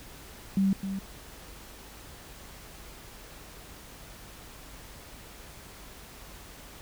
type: tone with echo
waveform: sine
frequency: 193.9 Hz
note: G3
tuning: 19 cents flat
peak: -21 dBFS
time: 0.57-0.73 s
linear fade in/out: 2 ms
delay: 260 ms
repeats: 1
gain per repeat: -9 dB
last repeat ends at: 0.99 s
effects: added 50 Hz sine -53 dBFS peak until 6.81 s + pink hiss -48 dBFS RMS until 6.81 s